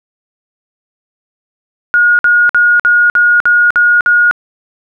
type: tone bursts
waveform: sine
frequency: 1438 Hz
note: F#6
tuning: 50 cents flat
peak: -5 dBFS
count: 8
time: 1.94-4.311 s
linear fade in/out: 0 ms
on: 250 ms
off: 53 ms
effects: none